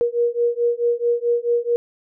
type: beating tone pair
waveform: sine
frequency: 472.9 / 477.5 Hz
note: A#4 / A#4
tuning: +25 / +42 cents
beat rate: 4.6 Hz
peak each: -20 dBFS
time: 0.01-1.76 s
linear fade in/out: 0 ms
effects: none